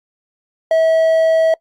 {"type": "tone", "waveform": "triangle", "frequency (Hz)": 647, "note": "E5", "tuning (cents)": -32, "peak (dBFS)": -8, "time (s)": [0.71, 1.54], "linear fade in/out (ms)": 2, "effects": ["noise-tail reverb RT60 0.1 s tail -24 dB re dry", "Opus 48 kbps"]}